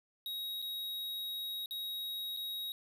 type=tone with dropouts; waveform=square; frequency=3797 Hz; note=A#7; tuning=31 cents sharp; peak=-38 dBFS; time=0.26-2.72 s; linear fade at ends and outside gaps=1 ms; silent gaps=0.618-0.624 / 1.659-1.709 / 2.365-2.371 s; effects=none